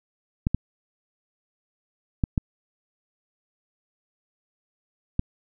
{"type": "clicks", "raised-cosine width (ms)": 5, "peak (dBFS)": -9, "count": 5, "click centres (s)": [0.469, 0.546, 2.238, 2.378, 5.194], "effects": []}